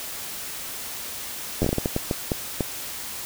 slowing click train, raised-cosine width 2 ms, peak -9 dBFS, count 12, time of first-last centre 1.62-2.607 s, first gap 10 ms, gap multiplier 1.4, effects white hiss -34 dBFS RMS until 3.25 s

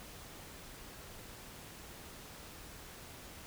silence, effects pink hiss -51 dBFS RMS until 3.46 s

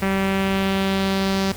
sawtooth tone with low-pass filter sweep, 193.5 Hz, G3, 22 cents flat, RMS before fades -21 dBFS, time 0.02-1.52 s, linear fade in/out 5 ms, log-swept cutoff 2200 to 5200 Hz, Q 1.9, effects added 85 Hz sine -36 dBFS peak until 1.56 s + pink hiss -37 dBFS RMS until 1.56 s

